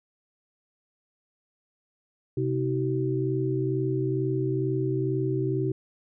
sine tone cluster, 130.2 / 318.6 / 380.8 Hz, C3 / D#4 / F#4, -8 / +41 / +50 cents, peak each -27 / -30 / -28 dBFS, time 2.37-5.72 s, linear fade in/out 5 ms, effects none

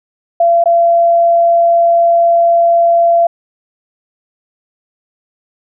sine tone with dropouts, 681 Hz, F5, 44 cents flat, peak -6 dBFS, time 0.4-3.27 s, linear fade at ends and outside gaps 5 ms, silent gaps 0.64-0.657 s, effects none

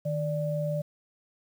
sine tone pair together, 154.3 / 587.3 Hz, D#3 / D5, -14 / 0 cents, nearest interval octave + major seventh, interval 2314 cents, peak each -29 / -30 dBFS, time 0.05-0.82 s, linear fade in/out 10 ms, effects 9-bit

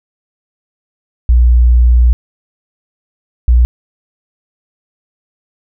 sine tone pair in turn, 60.2 / 60.2 Hz, B1 / B1, -44 / -44 cents, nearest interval unison, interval 0 cents, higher neither, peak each -4 dBFS, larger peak neither, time 1.29-2.13 / 3.48-3.65 s, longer first, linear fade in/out 0 ms, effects none

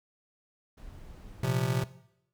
brown noise, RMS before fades -47 dBFS, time 0.77-1.51 s, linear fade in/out 10 ms
square chord, Bb suspended second, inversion none, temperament just, 116.54 / 131.11 / 174.81 Hz, Bb2 / C3 / F3, 0 / +4 / +2 cents, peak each -33 / -29 / -34 dBFS, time 1.43-1.84 s, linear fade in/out 5 ms
effects noise-tail reverb RT60 0.8 s tail -18 dB re dry

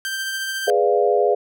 sawtooth tone with tremolo, 1568 Hz, G6, in tune, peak -19 dBFS, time 0.05-0.7 s, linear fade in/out 0 ms, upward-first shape triangle, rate 14 Hz, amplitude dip 30%
sine chord, G# diminished seventh, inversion none, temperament equal, 415.3 / 493.9 / 587.3 / 698.5 Hz, G#4 / B4 / D5 / F5, 0 / 0 / 0 / 0 cents, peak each -18 / -20 / -22 / -21 dBFS, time 0.67-1.35 s, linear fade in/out 10 ms
effects none

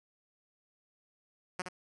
5% pulse tone with echo, 182.3 Hz, F#3, 25 cents flat, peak -22 dBFS, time 1.59-1.62 s, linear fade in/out 5 ms, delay 67 ms, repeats 1, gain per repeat -6 dB, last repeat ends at 1.687 s, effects resampled to 24000 Hz

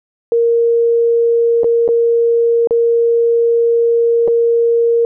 sine tone with dropouts, 466.2 Hz, A#4, in tune, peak -9 dBFS, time 0.32-5.05 s, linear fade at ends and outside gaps 1 ms, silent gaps 1.634-1.643 / 1.879-1.888 / 2.673-2.708 / 4.277-4.281 s, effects none

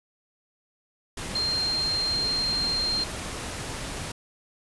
sine tone in noise, 4186 Hz, C8, in tune, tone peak -24 dBFS, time 1.35-3.04 s, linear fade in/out 5 ms, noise pink, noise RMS -34 dBFS, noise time 1.17-4.12 s, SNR +7 dB, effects resampled to 24000 Hz

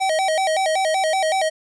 square tone with vibrato, 696 Hz, F5, 6 cents flat, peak -18 dBFS, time 0-1.5 s, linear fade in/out 20 ms, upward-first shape square, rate 5.3 Hz, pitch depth 170 cents each way, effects resampled to 24000 Hz

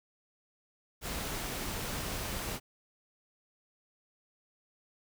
pink noise, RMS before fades -37 dBFS, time 1.01-2.6 s, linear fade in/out 50 ms, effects none

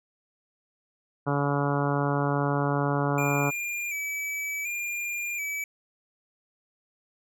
harmonic tone, 142.4 Hz, C#3, 47 cents sharp, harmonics 1 / 2 / 3 / 4 / 5 / 6 / 7 / 8 / 9 / 10, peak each -27 / -30 / -32 / -33 / -34 / -35 / -35 / -36 / -37 / -37 dBFS, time 1.26-3.51 s, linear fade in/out 20 ms
square tone with vibrato, 2349 Hz, D7, in tune, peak -30 dBFS, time 3.18-5.64 s, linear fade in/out 2 ms, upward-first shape square, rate 0.68 Hz, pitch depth 40 cents each way
effects none

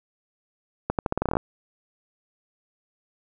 accelerating click train, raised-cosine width 1 ms, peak -9 dBFS, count 12, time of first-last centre 0.9-1.369 s, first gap 88 ms, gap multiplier 0.84, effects none

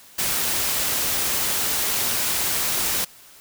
white noise, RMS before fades -23 dBFS, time 0.18-3.05 s, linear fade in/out 10 ms, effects white hiss -48 dBFS RMS until 3.4 s

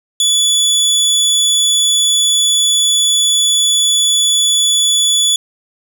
25% pulse tone, 3436 Hz, A7, 42 cents flat, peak -6 dBFS, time 0.2-5.36 s, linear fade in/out 2 ms, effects none

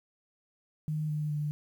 sine tone with pitch steps, 153.8 / 151.33 / 148.9 Hz, D#3 / D#3 / D3, -20 / -48 / +24 cents, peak -29 dBFS, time 0.88-1.51 s, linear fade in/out 0 ms, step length 210 ms, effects 10-bit

